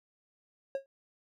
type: tone with exponential decay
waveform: triangle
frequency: 544 Hz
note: C#5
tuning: 33 cents flat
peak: -25 dBFS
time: 0.75-0.86 s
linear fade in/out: 1 ms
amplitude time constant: 22 ms
effects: none